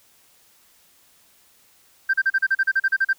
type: tone bursts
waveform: sine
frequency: 1568 Hz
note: G6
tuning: in tune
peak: -14 dBFS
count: 13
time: 2.09-3.132 s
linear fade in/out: 10 ms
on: 46 ms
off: 37 ms
effects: tanh soft clip ceiling -12 dBFS + white hiss -57 dBFS RMS until 3.18 s